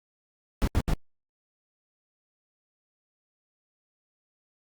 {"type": "noise bursts", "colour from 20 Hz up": "brown", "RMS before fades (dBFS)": -23, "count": 3, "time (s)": [0.62, 0.935], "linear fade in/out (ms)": 0, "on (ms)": 55, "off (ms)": 75, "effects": ["Opus 48 kbps"]}